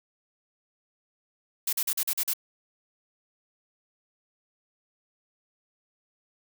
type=noise bursts; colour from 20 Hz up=blue; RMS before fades=-27 dBFS; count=7; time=1.67-2.335 s; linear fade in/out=5 ms; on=59 ms; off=42 ms; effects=none

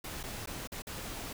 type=noise with dropouts; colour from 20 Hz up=pink; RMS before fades=-41 dBFS; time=0.04-1.33 s; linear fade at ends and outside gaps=5 ms; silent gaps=0.231-0.236 / 0.46-0.472 / 0.674-0.719 / 0.821-0.869 s; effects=none

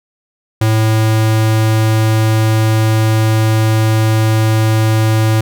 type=tone; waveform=square; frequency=110 Hz; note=A2; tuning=in tune; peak=-10 dBFS; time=0.61-5.41 s; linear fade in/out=5 ms; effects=none

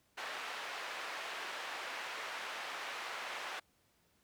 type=band-pass noise; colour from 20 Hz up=white; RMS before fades=-43 dBFS; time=0.17-3.6 s; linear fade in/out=10 ms; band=620 to 2200 Hz; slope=12 dB/octave; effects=pink hiss -73 dBFS RMS until 4.23 s + high-pass 60 Hz 12 dB/octave

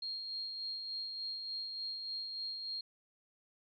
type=tone with tremolo; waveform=sine; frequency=4235 Hz; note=C8; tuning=20 cents sharp; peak=-37 dBFS; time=0.02-2.81 s; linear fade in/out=5 ms; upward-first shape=sine; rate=3.4 Hz; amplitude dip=35%; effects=none

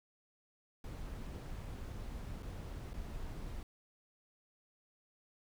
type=noise with dropouts; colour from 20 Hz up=brown; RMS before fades=-44 dBFS; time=0.84-3.63 s; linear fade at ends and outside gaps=2 ms; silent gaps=2.425-2.429 / 2.934-2.939 s; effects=none

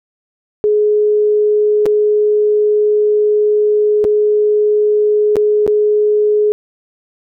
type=tone with dropouts; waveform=sine; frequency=420.8 Hz; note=G#4; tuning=23 cents sharp; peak=-9 dBFS; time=0.64-6.52 s; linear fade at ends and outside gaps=0 ms; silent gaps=1.857-1.863 / 4.042-4.049 / 5.357-5.367 / 5.665-5.677 s; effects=none

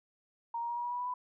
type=tone with pitch steps; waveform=sine; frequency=932.3 / 941 / 949.7 / 958.5 / 967.4 / 976.4 / 985.5 / 994.6 Hz; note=A#5 / A#5 / A#5 / A#5 / B5 / B5 / B5 / B5; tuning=0 / +16 / +32 / +48 / -36 / -20 / -4 / +12 cents; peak=-33 dBFS; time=0.54-1.14 s; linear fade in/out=5 ms; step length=75 ms; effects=none

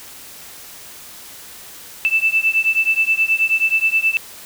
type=beating tone pair; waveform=sine; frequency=2641 / 2650.4 Hz; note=E7 / E7; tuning=+3 / +9 cents; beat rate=9.4 Hz; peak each=-17 dBFS; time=2.05-4.17 s; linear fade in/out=0 ms; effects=white hiss -38 dBFS RMS until 4.45 s

